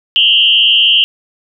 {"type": "tone with frequency modulation", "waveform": "sine", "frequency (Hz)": 2999, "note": "F#7", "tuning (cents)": 23, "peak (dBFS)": -6, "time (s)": [0.16, 1.04], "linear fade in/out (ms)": 0, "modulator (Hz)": 92.9, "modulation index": 2.4, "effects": []}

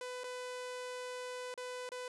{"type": "tone with dropouts", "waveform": "sawtooth", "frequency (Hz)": 500, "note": "B4", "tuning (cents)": 21, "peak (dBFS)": -37, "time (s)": [0.01, 2.08], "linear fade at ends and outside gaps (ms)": 2, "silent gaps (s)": [[0.236, 0.241], [1.541, 1.576], [1.891, 1.918]], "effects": ["resampled to 24000 Hz"]}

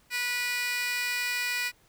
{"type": "tone with high-pass filter", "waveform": "15% pulse", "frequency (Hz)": 489.7, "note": "B4", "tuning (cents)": -15, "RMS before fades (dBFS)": -30, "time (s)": [0.1, 1.72], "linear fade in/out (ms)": 50, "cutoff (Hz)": 2400, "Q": 2.5, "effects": ["pink hiss -63 dBFS RMS until 1.88 s"]}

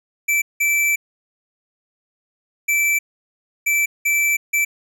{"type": "tone bursts at uneven times", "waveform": "square", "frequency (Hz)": 2326, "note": "D7", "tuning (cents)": -17, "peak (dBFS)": -16, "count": 6, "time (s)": [[0.28, 0.42], [0.6, 0.96], [2.68, 2.99], [3.66, 3.86], [4.05, 4.37], [4.53, 4.65]], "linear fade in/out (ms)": 10, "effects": []}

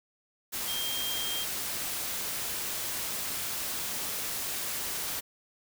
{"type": "tone in noise", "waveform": "sine", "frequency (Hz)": 3200, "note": "G7", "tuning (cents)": 35, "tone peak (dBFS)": -33, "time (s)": [0.67, 1.45], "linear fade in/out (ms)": 20, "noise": "white", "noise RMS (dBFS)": -34, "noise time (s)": [0.52, 5.21], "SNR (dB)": -2, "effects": []}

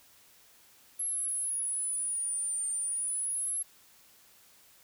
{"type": "linear two-way sweep", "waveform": "sine", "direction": "down then up", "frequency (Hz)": [11175, 8920, 11175], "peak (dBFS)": -30, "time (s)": [0.99, 3.63], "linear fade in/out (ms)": 10, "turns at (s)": 2.68, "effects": ["white hiss -60 dBFS RMS until 4.83 s"]}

